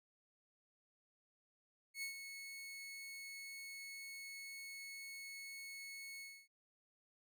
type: tone with ADSR envelope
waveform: sawtooth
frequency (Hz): 2199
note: C#7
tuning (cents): -14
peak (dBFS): -37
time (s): 1.94-6.48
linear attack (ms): 83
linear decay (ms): 110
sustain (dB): -8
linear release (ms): 270
effects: none